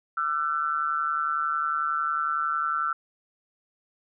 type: tone with amplitude modulation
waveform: sine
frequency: 1346 Hz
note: E6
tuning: 36 cents sharp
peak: -20 dBFS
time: 0.17-2.93 s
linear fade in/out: 5 ms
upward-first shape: sine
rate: 151 Hz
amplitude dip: 85%
effects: none